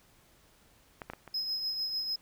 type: clicks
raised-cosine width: 0.5 ms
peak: -24 / -23 / -26 / -31 dBFS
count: 4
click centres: 1.018 / 1.1 / 1.135 / 1.277 s
type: tone with tremolo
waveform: triangle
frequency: 5110 Hz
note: D#8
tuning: 45 cents sharp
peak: -28 dBFS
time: 1.34-2.16 s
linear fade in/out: 5 ms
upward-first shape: triangle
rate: 6.7 Hz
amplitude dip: 50%
effects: pink hiss -63 dBFS RMS until 2.21 s